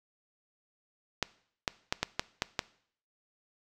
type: clicks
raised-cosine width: 0.2 ms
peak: -10 dBFS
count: 7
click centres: 1.227 / 1.678 / 1.925 / 2.03 / 2.195 / 2.421 / 2.592 s
effects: noise-tail reverb RT60 0.6 s tail -20 dB re dry